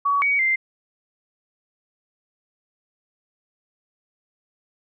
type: tone with pitch steps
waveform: sine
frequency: 1130 / 2255 / 2088 Hz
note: C#6 / C#7 / C7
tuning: +33 / +29 / -4 cents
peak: -17 dBFS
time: 0.05-0.56 s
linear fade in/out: 10 ms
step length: 170 ms
effects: none